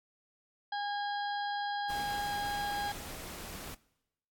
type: harmonic tone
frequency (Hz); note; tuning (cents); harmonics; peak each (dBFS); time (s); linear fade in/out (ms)
817; G#5; -29; 1 / 2 / 4 / 5 / 6; -34 / -40 / -46 / -48 / -50; 0.72-2.92; 5
type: noise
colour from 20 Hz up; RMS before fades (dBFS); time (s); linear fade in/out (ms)
pink; -44; 1.89-3.75; 10
effects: noise-tail reverb RT60 0.9 s tail -22 dB re dry + AAC 64 kbps